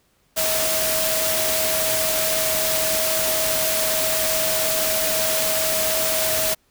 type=tone in noise; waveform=sine; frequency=637 Hz; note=D#5; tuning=41 cents sharp; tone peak=-25 dBFS; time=0.36-6.55 s; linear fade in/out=20 ms; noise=white; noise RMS=-22 dBFS; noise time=0.36-6.55 s; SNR=-6 dB; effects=pink hiss -63 dBFS RMS until 6.7 s